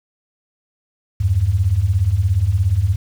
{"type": "beating tone pair", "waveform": "sine", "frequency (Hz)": [82.41, 99.41], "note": ["E2", "G2"], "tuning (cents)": [0, 25], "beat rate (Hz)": 17, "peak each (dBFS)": [-18, -15], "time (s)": [1.2, 2.96], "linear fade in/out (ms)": 10, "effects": ["7-bit"]}